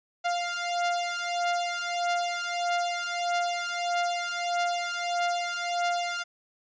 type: beating tone pair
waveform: sawtooth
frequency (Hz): 698.5 / 700.1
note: F5 / F5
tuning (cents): 0 / +4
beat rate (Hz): 1.6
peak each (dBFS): -26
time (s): 0.24-6.24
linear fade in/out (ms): 20
effects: resampled to 16000 Hz